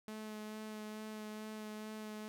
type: tone with vibrato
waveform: sawtooth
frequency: 214.9 Hz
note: A3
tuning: 41 cents flat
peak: -40 dBFS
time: 0.08-2.28 s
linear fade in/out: 0 ms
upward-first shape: sine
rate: 2.3 Hz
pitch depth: 13 cents each way
effects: none